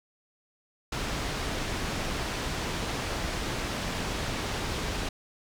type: low-pass noise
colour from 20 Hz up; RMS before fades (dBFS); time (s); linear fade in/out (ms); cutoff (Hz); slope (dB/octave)
pink; -32; 0.92-5.09; 5; 6000; 12
effects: none